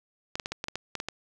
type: clicks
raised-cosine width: 0.2 ms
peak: -15 dBFS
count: 10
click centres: 0.355 / 0.398 / 0.459 / 0.52 / 0.641 / 0.684 / 0.756 / 0.953 / 1.001 / 1.086 s
effects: none